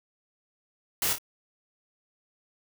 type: noise with echo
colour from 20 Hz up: white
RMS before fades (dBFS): -27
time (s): 1.02-1.13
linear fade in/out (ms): 2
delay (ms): 27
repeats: 2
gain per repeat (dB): -7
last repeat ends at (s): 1.184
effects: none

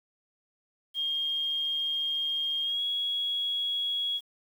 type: tone with pitch glide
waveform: sine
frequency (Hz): 3227 to 3329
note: G7 to G#7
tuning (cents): +50 to +3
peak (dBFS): -27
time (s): 0.94-4.21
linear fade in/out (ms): 50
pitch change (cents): +53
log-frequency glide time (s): 2.63-2.81
effects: 9-bit

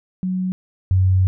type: tone pair in turn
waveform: sine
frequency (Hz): 185 / 93.55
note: F#3 / F#2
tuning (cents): 0 / +20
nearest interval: octave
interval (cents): 1180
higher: first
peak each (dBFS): -19 / -12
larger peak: second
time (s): 0.23-0.52 / 0.91-1.27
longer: second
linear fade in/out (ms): 0
effects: none

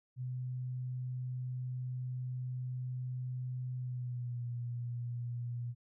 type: tone with pitch glide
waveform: sine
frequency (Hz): 126.4 to 120.34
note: B2 to B2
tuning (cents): +41 to -44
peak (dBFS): -36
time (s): 0.16-5.75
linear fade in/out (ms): 50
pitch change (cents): -85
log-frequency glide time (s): 3.77-4.45
effects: none

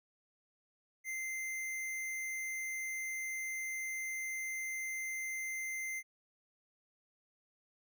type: tone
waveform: square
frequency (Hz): 2082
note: C7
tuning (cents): -9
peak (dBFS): -38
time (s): 1.04-6.03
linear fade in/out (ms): 50
effects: none

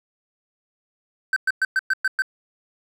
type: tone bursts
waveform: triangle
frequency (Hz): 1543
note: G6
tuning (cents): -28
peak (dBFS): -15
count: 7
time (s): 1.33-2.221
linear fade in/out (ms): 2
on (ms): 33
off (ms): 110
effects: none

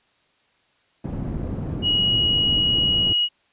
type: low-pass noise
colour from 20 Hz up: white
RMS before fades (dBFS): -28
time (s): 1.04-3.13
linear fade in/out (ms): 5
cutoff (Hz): 210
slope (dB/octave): 12
type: tone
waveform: sine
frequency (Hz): 2900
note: F#7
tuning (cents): -35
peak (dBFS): -17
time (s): 1.82-3.29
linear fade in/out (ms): 50
effects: white hiss -63 dBFS RMS until 3.52 s + resampled to 8000 Hz

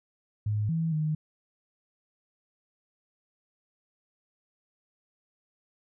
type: tone with pitch steps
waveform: sine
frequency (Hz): 105.5 / 163.2 / 154.3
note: G#2 / E3 / D#3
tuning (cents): +28 / -17 / -14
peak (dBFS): -25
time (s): 0.46-1.15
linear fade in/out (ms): 5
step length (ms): 230
effects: none

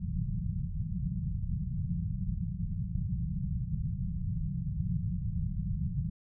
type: low-pass noise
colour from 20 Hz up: white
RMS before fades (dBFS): -33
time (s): 0-6.1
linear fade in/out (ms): 10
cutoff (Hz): 190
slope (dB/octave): 96
effects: none

